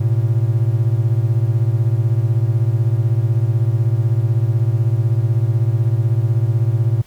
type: beating tone pair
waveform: triangle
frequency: 110 / 126 Hz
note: A2 / B2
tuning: 0 / +35 cents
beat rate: 16 Hz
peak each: -13 / -16 dBFS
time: 0-7.02 s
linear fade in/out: 10 ms
effects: pink hiss -51 dBFS RMS until 7.06 s